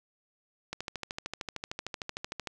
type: click train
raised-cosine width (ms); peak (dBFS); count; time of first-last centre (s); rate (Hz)
0.2; -18; 24; 0.73-2.472; 13.2
effects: none